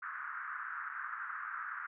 white band-pass noise, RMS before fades -42 dBFS, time 0.02-1.87 s, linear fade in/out 10 ms, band 1200 to 1600 Hz, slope 48 dB/octave, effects none

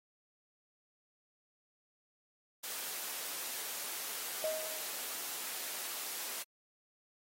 white high-pass noise, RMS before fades -41 dBFS, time 2.63-6.43 s, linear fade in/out 10 ms, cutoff 340 Hz, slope 12 dB/octave
sine tone with exponential decay, 629 Hz, D#5, 19 cents sharp, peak -30 dBFS, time 4.44-5 s, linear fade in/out 1 ms, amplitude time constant 120 ms
effects AAC 48 kbps

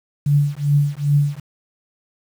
sine tone with tremolo, 144.5 Hz, D3, 28 cents flat, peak -10 dBFS, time 0.26-1.4 s, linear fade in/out 5 ms, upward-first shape triangle, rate 2.5 Hz, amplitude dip 100%, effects 7-bit

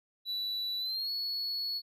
triangle tone with pitch glide, 3951 to 4384 Hz, B7 to C#8, 0 to -20 cents, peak -31 dBFS, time 0.25-1.82 s, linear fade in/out 50 ms, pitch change +180 cents, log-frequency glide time 0.79-1.11 s, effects none

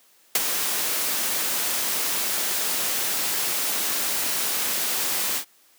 white noise with ADSR envelope, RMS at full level -18 dBFS, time 0.35-5.45 s, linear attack 4 ms, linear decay 31 ms, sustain -7 dB, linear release 91 ms, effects white hiss -58 dBFS RMS until 5.78 s + high-pass 200 Hz 12 dB/octave

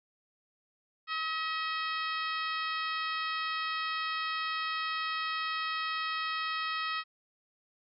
harmonic tone with a mistuned harmonic, 638 Hz, D#5, 43 cents sharp, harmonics 2 / 3 / 4 / 5 / 6 / 7 / 8, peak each -34 / -38 / -40 / -42 / -44 / -45 / -46 dBFS, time 1.07-7.04 s, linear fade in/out 50 ms, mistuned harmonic 7, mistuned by -29 cents, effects none

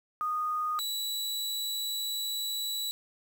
sine / sawtooth tone pair in turn, 1235 / 3932 Hz, D#6 / B7, -13 / -8 cents, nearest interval octave + minor sixth, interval 2005 cents, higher second, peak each -28 dBFS, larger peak neither, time 0.21-0.79 / 0.79-2.91 s, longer second, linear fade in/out 0 ms, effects 9-bit

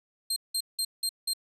25% pulse tone bursts, 4186 Hz, C8, in tune, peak -22 dBFS, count 5, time 0.3-1.335 s, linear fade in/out 5 ms, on 63 ms, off 180 ms, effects none

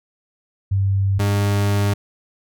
sine / 40% pulse tone pair in turn, 97.7 / 101.29 Hz, G2 / G#2, -5 / -43 cents, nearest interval minor second, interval 62 cents, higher second, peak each -15 dBFS, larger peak neither, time 0.71-1.19 / 1.19-1.94 s, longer second, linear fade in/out 10 ms, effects none

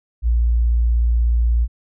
sine tone, 58.27 Hz, A#1, in tune, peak -13 dBFS, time 0.22-1.68 s, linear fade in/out 50 ms, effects none

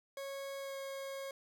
40% pulse tone with pitch glide, 550 to 544.9 Hz, C#5 to C#5, -14 to -30 cents, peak -40 dBFS, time 0.17-1.31 s, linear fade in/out 2 ms, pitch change -16 cents, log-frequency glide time 0.59-0.76 s, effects none

